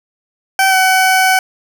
20% pulse tone with pitch glide, 770 to 753.3 Hz, G5 to F#5, -31 to +31 cents, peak -4 dBFS, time 0.59-1.39 s, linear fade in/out 2 ms, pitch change -38 cents, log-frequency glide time 0.69-0.75 s, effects none

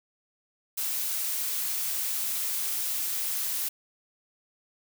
blue noise, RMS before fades -30 dBFS, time 0.77-3.69 s, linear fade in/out 10 ms, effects none

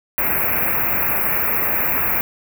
white band-stop noise, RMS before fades -19 dBFS, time 0.18-2.21 s, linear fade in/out 0 ms, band 2600 to 12000 Hz, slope 96 dB/octave, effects none

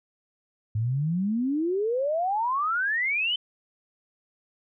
sine exponential sweep, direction up, 103.83 to 3092 Hz, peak -23 dBFS, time 0.75-3.36 s, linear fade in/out 5 ms, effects none

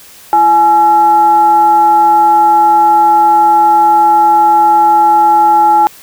sine tone with frequency modulation, 845 Hz, G#5, 30 cents sharp, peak -4 dBFS, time 0.33-5.87 s, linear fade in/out 0 ms, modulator 507 Hz, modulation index 0.35, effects white hiss -37 dBFS RMS until 6.02 s

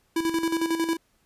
square tone with tremolo, 329.6 Hz, E4, in tune, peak -22 dBFS, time 0.16-0.97 s, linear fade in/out 5 ms, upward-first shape square, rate 11 Hz, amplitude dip 60%, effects pink hiss -67 dBFS RMS until 1.25 s + resampled to 32000 Hz

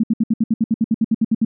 sine tone bursts, 223.3 Hz, A3, 26 cents sharp, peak -12 dBFS, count 15, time 0-1.449 s, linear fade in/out 5 ms, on 35 ms, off 66 ms, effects none

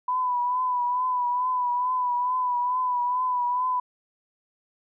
sine tone with vibrato, 993 Hz, B5, 9 cents sharp, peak -22 dBFS, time 0.08-3.8 s, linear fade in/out 5 ms, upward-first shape triangle, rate 2.3 Hz, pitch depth 46 cents each way, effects none

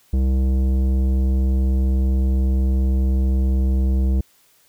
sine tone with tanh clipping, 65.41 Hz, C2, in tune, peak -17 dBFS, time 0.13-4.21 s, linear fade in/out 5 ms, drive 13 dB, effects white hiss -57 dBFS RMS until 4.68 s

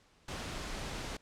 pink noise, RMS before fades -40 dBFS, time 0.28-1.17 s, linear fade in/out 5 ms, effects pink hiss -66 dBFS RMS until 1.21 s + low-pass 7000 Hz 12 dB/octave

